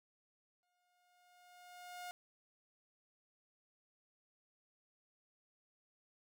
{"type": "tone with exponential growth", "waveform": "sawtooth", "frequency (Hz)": 715, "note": "F5", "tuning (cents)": 41, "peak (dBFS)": -40, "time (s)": [0.63, 2.11], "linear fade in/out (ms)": 0, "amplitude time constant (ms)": 320, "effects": []}